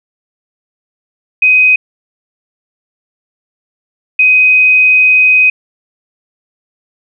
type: tone bursts at uneven times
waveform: sine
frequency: 2512 Hz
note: D#7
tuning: 16 cents sharp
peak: -4 dBFS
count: 2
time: 1.42-1.76 / 4.19-5.5 s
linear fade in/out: 5 ms
effects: none